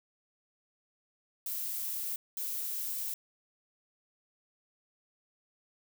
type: noise bursts at uneven times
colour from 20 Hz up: violet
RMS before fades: -36 dBFS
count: 2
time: 1.46-2.16 / 2.37-3.14 s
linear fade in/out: 2 ms
effects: none